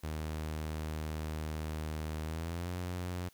sawtooth tone with pitch glide, 77.78 to 89.35 Hz, D#2 to F2, 0 to +40 cents, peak -32 dBFS, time 0.03-3.29 s, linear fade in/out 10 ms, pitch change +240 cents, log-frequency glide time 2.23-2.72 s, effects white hiss -65 dBFS RMS until 3.33 s

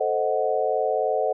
sine chord, A diminished seventh, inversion none, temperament equal, 440 / 523.3 / 622.3 / 740 Hz, A4 / C5 / Eb5 / Gb5, 0 / 0 / 0 / 0 cents, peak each -26 dBFS, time 0-1.33 s, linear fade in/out 10 ms, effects none

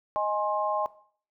sine chord, Ab major, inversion second, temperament equal with one note detuned, 622.3 / 830.6 / 1059.9 Hz, Eb5 / Ab5 / C6, 0 / 0 / +22 cents, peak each -29 dBFS, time 0.16-0.86 s, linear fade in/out 0 ms, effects noise-tail reverb RT60 0.5 s tail -17 dB re dry

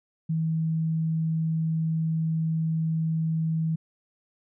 sine tone, 160.9 Hz, E3, 42 cents flat, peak -23 dBFS, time 0.29-3.76 s, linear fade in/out 10 ms, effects none

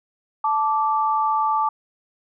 sine tone pair together, 876 / 1169.2 Hz, A5 / D6, -8 / -8 cents, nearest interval perfect fourth, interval 500 cents, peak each -20 / -21 dBFS, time 0.44-1.69 s, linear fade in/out 5 ms, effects none

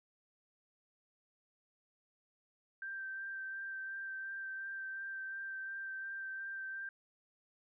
sine tone with vibrato, 1568 Hz, G6, in tune, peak -40 dBFS, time 2.82-6.89 s, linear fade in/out 2 ms, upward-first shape sine, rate 2.8 Hz, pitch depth 15 cents each way, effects none

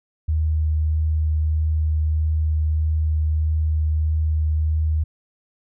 sine tone with vibrato, 77.78 Hz, D#2, in tune, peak -17 dBFS, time 0.28-5.04 s, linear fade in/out 10 ms, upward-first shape triangle, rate 1.6 Hz, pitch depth 11 cents each way, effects none

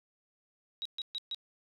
sine tone bursts, 3834 Hz, A#7, 48 cents sharp, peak -34 dBFS, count 4, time 0.82-1.346 s, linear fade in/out 0 ms, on 34 ms, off 130 ms, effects none

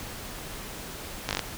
slowing click train, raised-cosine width 0.2 ms, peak -9 dBFS, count 6, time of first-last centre 1.29-1.393 s, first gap 19 ms, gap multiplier 1.04, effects pink hiss -39 dBFS RMS until 1.57 s

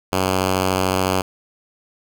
5% pulse tone, 93.8 Hz, F#2, 24 cents sharp, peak -6 dBFS, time 0.12-1.22 s, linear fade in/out 10 ms, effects none

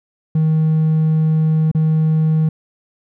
triangle tone with dropouts, 157.5 Hz, D#3, 21 cents sharp, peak -9 dBFS, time 0.35-2.49 s, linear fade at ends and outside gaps 5 ms, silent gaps 1.715-1.748 s, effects tanh soft clip ceiling -6 dBFS

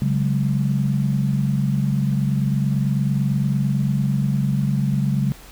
sine chord, C# suspended fourth, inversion none, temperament equal with one note detuned, 138.59 / 187.36 / 207.7 Hz, C#3 / F#3 / G#3, 0 / +22 / 0 cents, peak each -19 / -24 / -24 dBFS, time 0.02-5.32 s, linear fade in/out 0 ms, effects added 44 Hz sine -44 dBFS peak until 5.51 s + pink hiss -44 dBFS RMS until 5.51 s

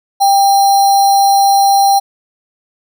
sine tone with sample-and-hold, 792 Hz, G5, 18 cents sharp, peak -6 dBFS, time 0.2-2 s, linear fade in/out 20 ms, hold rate 4900 Hz, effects none

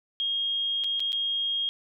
sine tone with dropouts, 3250 Hz, G#7, 38 cents flat, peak -25 dBFS, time 0.2-1.69 s, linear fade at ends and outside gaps 0 ms, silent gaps 0.838-0.843 / 0.996-1.003 / 1.121-1.129 s, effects none

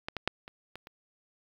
clicks, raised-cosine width 0.3 ms, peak -18 / -18 / -10 / -28 / -26 / -30 dBFS, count 6, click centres 0.085 / 0.167 / 0.276 / 0.479 / 0.756 / 0.871 s, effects 8-bit

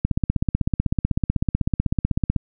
click train, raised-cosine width 5 ms, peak -6 dBFS, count 38, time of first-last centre 0.05-2.362 s, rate 16 Hz, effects none

